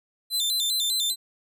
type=tone with vibrato; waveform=sawtooth; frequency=3800 Hz; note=A#7; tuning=33 cents sharp; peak=-20 dBFS; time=0.3-1.16 s; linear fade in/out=50 ms; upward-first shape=square; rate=5 Hz; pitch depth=110 cents each way; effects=none